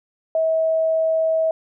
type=tone; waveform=sine; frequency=644 Hz; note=E5; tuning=41 cents flat; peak=-16 dBFS; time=0.35-1.51 s; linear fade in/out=2 ms; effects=none